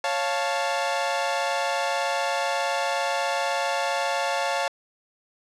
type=chord; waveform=sawtooth; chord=Db augmented; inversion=none; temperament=equal; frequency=554.4 / 698.5 / 880 Hz; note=Db5 / F5 / A5; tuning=0 / 0 / 0 cents; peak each=-24 dBFS; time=0.04-4.68 s; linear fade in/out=2 ms; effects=low-pass 7000 Hz 12 dB/octave